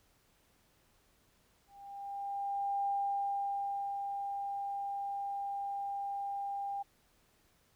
sine tone with ADSR envelope, 799 Hz, G5, 33 cents sharp, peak -30 dBFS, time 1.67-6.83 s, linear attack 1200 ms, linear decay 1100 ms, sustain -5 dB, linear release 14 ms, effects pink hiss -70 dBFS RMS until 7.75 s

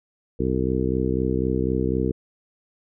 harmonic tone, 64 Hz, C2, 38 cents flat, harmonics 1 / 2 / 3 / 4 / 5 / 6 / 7, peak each -28 / -28 / -28 / -28 / -28 / -28 / -28 dBFS, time 0.39-2.12 s, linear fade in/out 10 ms, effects none

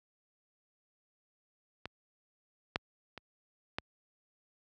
clicks, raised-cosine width 0.3 ms, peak -23 / -13 / -28 / -17 dBFS, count 4, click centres 1.856 / 2.759 / 3.177 / 3.785 s, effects high-pass 60 Hz 12 dB/octave

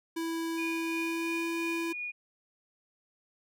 square tone with pitch glide, 329.6 to 333.8 Hz, E4 to E4, 0 to +22 cents, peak -32 dBFS, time 0.16-1.93 s, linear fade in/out 10 ms, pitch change +22 cents, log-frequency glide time 0.92-1.44 s
sine tone with tremolo, 2448 Hz, D#7, 29 cents flat, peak -33 dBFS, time 0.57-2.12 s, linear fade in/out 20 ms, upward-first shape triangle, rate 2.9 Hz, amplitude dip 55%
effects none

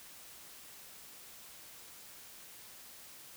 silence, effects white hiss -53 dBFS RMS until 3.36 s

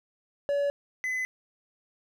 triangle tone pair in turn, 569 / 2021 Hz, C#5 / B6, +45 / +39 cents, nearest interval octave + minor seventh, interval 2194 cents, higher second, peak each -22 / -26 dBFS, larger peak first, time 0.49-0.7 / 1.04-1.25 s, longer neither, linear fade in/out 0 ms, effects none

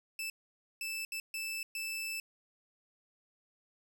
sawtooth tone bursts at uneven times, 2637 Hz, E7, in tune, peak -33 dBFS, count 5, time 0.19-0.3 / 0.81-1.05 / 1.12-1.2 / 1.34-1.63 / 1.75-2.2 s, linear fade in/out 2 ms, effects none

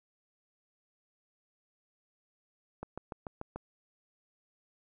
click train, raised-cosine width 1 ms, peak -25 dBFS, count 6, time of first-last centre 2.83-3.56 s, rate 6.85 Hz, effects none

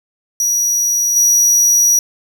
45% pulse tone with level steps, 5800 Hz, F#8, 35 cents flat, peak -13 / -9 dBFS, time 0.4-1.99 s, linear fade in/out 2 ms, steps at 1.16 s, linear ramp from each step 5 ms, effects none

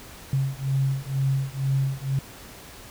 sine beating tone pair, 134.3 / 136.4 Hz, C3 / C#3, +46 / -28 cents, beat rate 2.1 Hz, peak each -25 dBFS, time 0.33-2.19 s, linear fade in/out 2 ms, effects pink hiss -44 dBFS RMS until 2.9 s

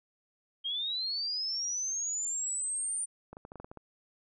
sine linear sweep, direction up, 3176 to 9170 Hz, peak -31 dBFS, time 0.64-3.06 s, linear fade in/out 20 ms
clicks, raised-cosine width 1 ms, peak -31 dBFS, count 9, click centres 3.33 / 3.369 / 3.451 / 3.519 / 3.557 / 3.6 / 3.645 / 3.715 / 3.773 s
effects none

